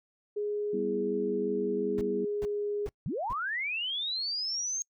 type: tone with pitch glide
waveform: sine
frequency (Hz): 415.3 to 412.4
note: G#4 to G#4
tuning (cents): 0 to -12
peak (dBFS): -29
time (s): 0.36-2.87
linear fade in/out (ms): 10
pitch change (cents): -12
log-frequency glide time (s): 1.57-2.69
type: chord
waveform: sine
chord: E minor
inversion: first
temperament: equal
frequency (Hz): 196 / 246.9 / 329.6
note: G3 / B3 / E4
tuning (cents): 0 / 0 / 0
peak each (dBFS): -36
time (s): 0.73-2.25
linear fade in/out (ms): 5
type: noise bursts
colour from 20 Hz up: brown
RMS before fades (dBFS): -39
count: 4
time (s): 1.98-3.33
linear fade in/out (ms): 0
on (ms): 30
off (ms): 410
type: linear sweep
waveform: sine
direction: up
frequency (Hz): 106.4 to 6490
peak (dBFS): -30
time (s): 3.06-4.82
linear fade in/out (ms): 0
effects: noise-tail reverb RT60 0.1 s tail -26 dB re dry